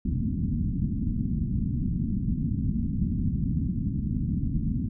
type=low-pass noise; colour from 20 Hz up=white; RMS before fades=-27 dBFS; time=0.05-4.89 s; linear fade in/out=10 ms; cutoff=250 Hz; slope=48 dB/octave; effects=none